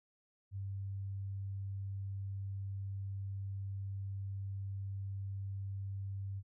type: tone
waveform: sine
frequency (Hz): 98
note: G2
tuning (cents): 0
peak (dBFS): -38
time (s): 0.51-6.43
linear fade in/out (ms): 50
effects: none